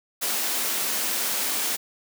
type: high-pass noise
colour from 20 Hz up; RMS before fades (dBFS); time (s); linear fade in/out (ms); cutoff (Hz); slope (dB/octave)
white; -26; 0.21-1.77; 20; 190; 48
effects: none